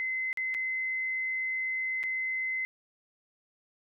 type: tone with dropouts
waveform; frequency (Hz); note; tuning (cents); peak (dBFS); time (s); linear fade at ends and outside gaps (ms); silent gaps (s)
sine; 2052; C7; -34; -29; 0-2.65; 0; 0.329-0.373 / 0.542-0.547 / 2.031-2.037
effects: none